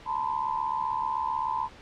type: tone cluster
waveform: sine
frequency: 888 / 964 / 1031 Hz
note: A5 / B5 / C6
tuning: +16 / -42 / -26 cents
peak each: -31 dBFS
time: 0.05-1.69 s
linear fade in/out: 50 ms
effects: pink hiss -49 dBFS RMS until 1.81 s + low-pass 4000 Hz 12 dB/octave